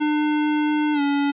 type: tone with pitch glide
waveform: square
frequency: 300.7 to 284 Hz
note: D4 to C#4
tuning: +41 to +42 cents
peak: -19 dBFS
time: 0-1.32 s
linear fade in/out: 20 ms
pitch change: -99 cents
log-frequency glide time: 0.93-1.01 s
effects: resampled to 8000 Hz